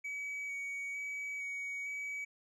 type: tone with vibrato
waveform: triangle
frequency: 2263 Hz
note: C#7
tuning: 35 cents sharp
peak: -36 dBFS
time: 0.04-2.25 s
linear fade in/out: 10 ms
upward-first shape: square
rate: 1.1 Hz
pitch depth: 10 cents each way
effects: resampled to 24000 Hz